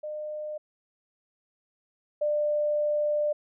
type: tone pair in turn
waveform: sine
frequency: 606 / 595.6 Hz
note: D#5 / D5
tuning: -46 / +24 cents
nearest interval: unison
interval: 30 cents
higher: first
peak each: -32 / -23 dBFS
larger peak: second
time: 0.03-0.58 / 2.21-3.33 s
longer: second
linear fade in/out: 10 ms
effects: none